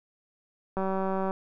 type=click train; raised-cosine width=1 ms; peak=-17 dBFS; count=104; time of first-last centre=0.77-1.309 s; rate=191 Hz; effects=none